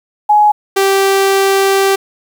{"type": "tone pair in turn", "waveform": ["sine", "sawtooth"], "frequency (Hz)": [839, 390.2], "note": ["G#5", "G4"], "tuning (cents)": [17, -8], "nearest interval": "octave + minor second", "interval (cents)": 1325, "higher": "first", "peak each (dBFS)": -5, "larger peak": "neither", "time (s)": [[0.29, 0.52], [0.76, 1.96]], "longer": "second", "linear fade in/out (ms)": 10, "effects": ["7-bit"]}